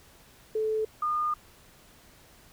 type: tone pair in turn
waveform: sine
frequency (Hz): 435.6 / 1217.9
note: A4 / D#6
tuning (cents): -17 / -37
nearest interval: octave + tritone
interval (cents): 1780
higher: second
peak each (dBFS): -25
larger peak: neither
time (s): 0.55-0.85 / 1.02-1.34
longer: second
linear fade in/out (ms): 5
effects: pink hiss -56 dBFS RMS until 2.52 s